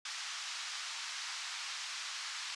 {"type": "band-pass noise", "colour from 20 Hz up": "white", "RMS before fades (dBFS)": -42, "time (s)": [0.05, 2.55], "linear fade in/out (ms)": 5, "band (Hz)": [1000, 6100], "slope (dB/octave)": 24, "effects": ["resampled to 24000 Hz"]}